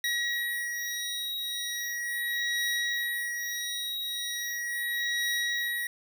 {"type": "beating tone pair", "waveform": "25% pulse", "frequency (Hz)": [1908, 1908.38], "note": ["A#6", "A#6"], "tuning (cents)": [40, 40], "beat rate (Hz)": 0.38, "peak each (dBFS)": -29, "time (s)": [0.04, 5.87], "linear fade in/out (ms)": 2, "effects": []}